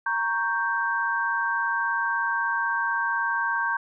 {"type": "chord", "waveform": "sine", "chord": "G diminished", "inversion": "first", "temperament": "equal", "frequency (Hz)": [932.3, 1108.7, 1568], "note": ["Bb5", "Db6", "G6"], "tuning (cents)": [0, 0, 0], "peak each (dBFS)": [-28, -30, -25], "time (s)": [0.06, 3.77], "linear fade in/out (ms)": 5, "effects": []}